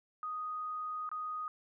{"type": "tone with dropouts", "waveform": "sine", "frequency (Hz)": 1244.5, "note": "D#6", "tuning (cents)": 0, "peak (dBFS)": -36, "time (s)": [0.23, 1.48], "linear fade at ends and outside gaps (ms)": 1, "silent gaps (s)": [1.091, 1.115], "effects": []}